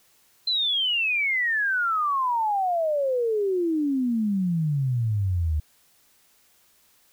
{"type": "exponential sweep", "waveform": "sine", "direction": "down", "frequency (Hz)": [4115, 73.8], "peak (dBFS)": -21, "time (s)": [0.47, 5.6], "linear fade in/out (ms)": 5, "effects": ["white hiss -61 dBFS RMS until 7.12 s"]}